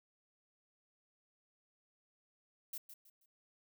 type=noise with echo; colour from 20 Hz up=violet; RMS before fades=-43 dBFS; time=2.73-2.78 s; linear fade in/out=5 ms; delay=160 ms; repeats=3; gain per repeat=-10 dB; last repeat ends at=3.26 s; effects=none

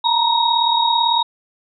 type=tone cluster; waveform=sine; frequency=916 / 954 / 3767 Hz; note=A#5 / A#5 / A#7; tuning=-31 / +40 / +17 cents; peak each=-18 dBFS; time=0.04-1.23 s; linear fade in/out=10 ms; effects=none

